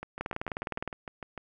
two click trains, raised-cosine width 0.5 ms, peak -17 / -23 dBFS, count 14 / 10, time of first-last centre 0.21-0.877 / 0.03-1.377 s, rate 19.5 / 6.68 Hz, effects none

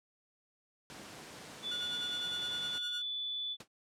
pink noise, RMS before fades -48 dBFS, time 0.9-2.78 s, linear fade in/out 0 ms
sine tone, 3475 Hz, A7, 22 cents flat, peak -35 dBFS, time 1.62-3.57 s, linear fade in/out 50 ms
sawtooth tone with tremolo, 1445 Hz, F#6, 41 cents flat, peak -37 dBFS, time 1.71-3.02 s, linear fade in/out 5 ms, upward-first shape sine, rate 9.8 Hz, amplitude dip 70%
pink noise with exponential decay, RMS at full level -41 dBFS, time 3.6-3.68 s, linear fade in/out 5 ms, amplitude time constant 16 ms
effects high-pass 150 Hz 12 dB/octave + low-pass 9000 Hz 12 dB/octave

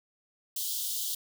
white high-pass noise, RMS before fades -33 dBFS, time 0.56-1.15 s, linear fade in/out 5 ms, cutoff 3000 Hz, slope 96 dB/octave, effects none

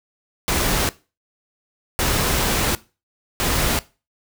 pink noise bursts at uneven times, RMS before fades -20 dBFS, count 3, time 0.48-0.89 / 1.99-2.75 / 3.4-3.79 s, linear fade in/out 0 ms, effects noise-tail reverb RT60 0.3 s tail -19 dB re dry

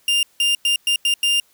40% pulse tone bursts at uneven times, 2800 Hz, F7, 4 cents sharp, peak -14 dBFS, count 6, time 0.08-0.23 / 0.4-0.55 / 0.65-0.76 / 0.87-0.96 / 1.05-1.14 / 1.23-1.4 s, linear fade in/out 2 ms, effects white hiss -58 dBFS RMS until 1.53 s

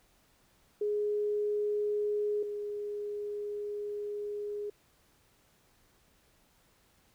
sine tone pair in turn, 416.7 / 413.8 Hz, G#4 / G#4, +6 / -6 cents, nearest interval unison, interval 12 cents, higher first, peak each -28 / -34 dBFS, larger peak first, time 0.81-2.43 / 2.43-4.7 s, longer second, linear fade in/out 5 ms, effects pink hiss -67 dBFS RMS until 7.14 s

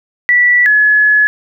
sine tone pair in turn, 1957 / 1701.2 Hz, B6 / G#6, -16 / +41 cents, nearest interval major second, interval 243 cents, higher first, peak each -6 dBFS, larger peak neither, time 0.29-0.66 / 0.66-1.27 s, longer second, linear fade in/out 0 ms, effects none

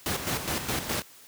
pink noise with tremolo, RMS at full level -28 dBFS, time 0.06-1.02 s, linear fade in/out 0 ms, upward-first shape square, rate 4.8 Hz, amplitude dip 55%, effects white hiss -52 dBFS RMS until 1.27 s + high-pass 80 Hz 12 dB/octave

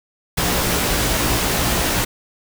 pink noise with comb filter, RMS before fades -19 dBFS, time 0.37-2.05 s, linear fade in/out 10 ms, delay 17 ms, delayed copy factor +0.55, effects none

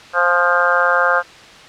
harmonic tone with a mistuned harmonic, 175.9 Hz, F3, 13 cents sharp, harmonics 3 / 4 / 5 / 6 / 7 / 8 / 9, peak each -19 / -22 / -24 / -22 / -19 / -18 / -18 dBFS, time 0.13-1.23 s, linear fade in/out 50 ms, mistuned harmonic 5, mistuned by -32 cents, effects white hiss -39 dBFS RMS until 1.68 s + low-pass 4000 Hz 12 dB/octave

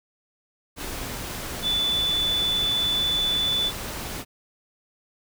sine tone in noise, 3485 Hz, A7, 17 cents flat, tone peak -21 dBFS, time 1.62-3.72 s, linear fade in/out 50 ms, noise pink, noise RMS -33 dBFS, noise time 0.76-4.25 s, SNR +9 dB, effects none

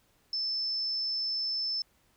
sine tone, 5274 Hz, E8, in tune, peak -29 dBFS, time 0.33-1.82 s, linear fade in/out 2 ms, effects pink hiss -68 dBFS RMS until 2.16 s

